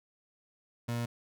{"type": "tone", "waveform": "30% pulse", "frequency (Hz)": 118.4, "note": "A#2", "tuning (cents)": 27, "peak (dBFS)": -29, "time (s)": [0.88, 1.06], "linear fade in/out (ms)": 10, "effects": []}